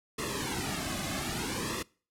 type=noise with flanger; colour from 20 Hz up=pink; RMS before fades=-34 dBFS; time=0.18-1.83 s; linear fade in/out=10 ms; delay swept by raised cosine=1.3 to 2.18 ms; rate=0.61 Hz; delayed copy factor=-0.85; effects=noise-tail reverb RT60 0.4 s tail -24 dB re dry + low-pass 11000 Hz 12 dB/octave